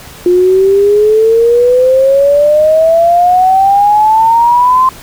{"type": "exponential sweep", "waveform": "sine", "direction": "up", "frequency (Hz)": [352.6, 1046.5], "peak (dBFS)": -4, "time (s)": [0.26, 4.89], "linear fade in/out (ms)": 2, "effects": ["pink hiss -32 dBFS RMS until 5.02 s"]}